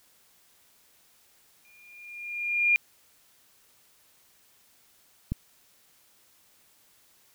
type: tone with exponential growth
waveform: sine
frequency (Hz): 2412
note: D7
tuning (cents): +46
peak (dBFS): -17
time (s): 1.65-2.76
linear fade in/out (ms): 0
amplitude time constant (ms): 240
type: click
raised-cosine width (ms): 5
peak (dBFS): -16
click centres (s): 5.32
effects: white hiss -62 dBFS RMS until 7.34 s